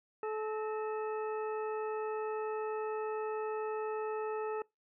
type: harmonic tone with a mistuned harmonic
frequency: 432.2 Hz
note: A4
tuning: 31 cents flat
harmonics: 1 / 2 / 3 / 4 / 6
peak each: -35 / -42 / -44 / -52 / -54 dBFS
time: 0.23-4.62 s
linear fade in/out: 2 ms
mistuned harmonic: 4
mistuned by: +95 cents
effects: noise-tail reverb RT60 0.2 s tail -24 dB re dry